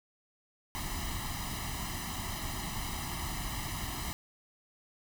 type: noise with comb filter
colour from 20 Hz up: pink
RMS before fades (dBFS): -37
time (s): 0.75-4.13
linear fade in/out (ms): 0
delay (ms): 1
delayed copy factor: +0.85
effects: none